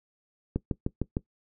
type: click train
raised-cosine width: 3 ms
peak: -14 dBFS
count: 5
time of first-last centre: 0.56-1.169 s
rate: 6.57 Hz
effects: noise-tail reverb RT60 0.1 s tail -19 dB re dry